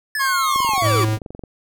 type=linear sweep; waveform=square; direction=down; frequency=1760 to 325.1 Hz; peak=-21 dBFS; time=0.15-1.05 s; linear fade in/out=2 ms
type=tone with pitch glide; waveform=40% pulse; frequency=1077 to 1154.3 Hz; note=C6 to D6; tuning=+50 to -30 cents; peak=-18 dBFS; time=0.19-1.05 s; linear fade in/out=20 ms; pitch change=+120 cents; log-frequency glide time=0.74-0.89 s
type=click train; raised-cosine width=2 ms; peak=-20 dBFS; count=21; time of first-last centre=0.56-1.437 s; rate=22.8 Hz
type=tone; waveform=square; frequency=108.7 Hz; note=A2; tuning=21 cents flat; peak=-18 dBFS; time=0.81-1.19 s; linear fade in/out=50 ms
effects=none